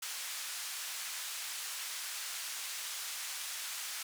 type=band-pass noise; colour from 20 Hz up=white; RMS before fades=-41 dBFS; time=0.02-4.03 s; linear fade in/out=5 ms; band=1200 to 9600 Hz; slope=12 dB/octave; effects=none